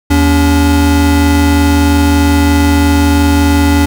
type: tone pair together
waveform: square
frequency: 79.86 / 285.1 Hz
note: D#2 / C#4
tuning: +46 / +49 cents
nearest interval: octave + minor seventh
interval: 2203 cents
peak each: -10 dBFS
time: 0.1-3.86 s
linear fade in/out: 10 ms
effects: none